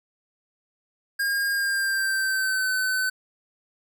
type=tone with pitch glide; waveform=square; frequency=1618 to 1518.4 Hz; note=G#6 to F#6; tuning=-46 to +44 cents; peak=-23 dBFS; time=1.19-3.1 s; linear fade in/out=10 ms; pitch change=-110 cents; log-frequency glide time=1.52-2.7 s; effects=none